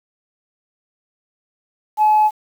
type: tone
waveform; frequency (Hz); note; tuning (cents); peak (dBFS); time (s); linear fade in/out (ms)
sine; 854; G#5; +48; -9; 1.97-2.31; 50
effects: tanh soft clip ceiling -7 dBFS + 7-bit